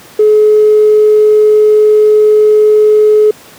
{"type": "tone with tanh clipping", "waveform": "triangle", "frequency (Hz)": 425.9, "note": "G#4", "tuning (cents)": 44, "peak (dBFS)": -3, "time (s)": [0.19, 3.31], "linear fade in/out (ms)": 5, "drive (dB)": 4, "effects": ["pink hiss -36 dBFS RMS until 3.58 s", "high-pass 150 Hz 12 dB/octave"]}